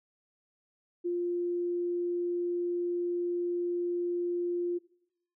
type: tone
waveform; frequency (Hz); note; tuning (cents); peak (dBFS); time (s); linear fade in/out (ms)
sine; 350; F4; +4; -28; 1.04-4.79; 20
effects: noise-tail reverb RT60 0.7 s tail -20 dB re dry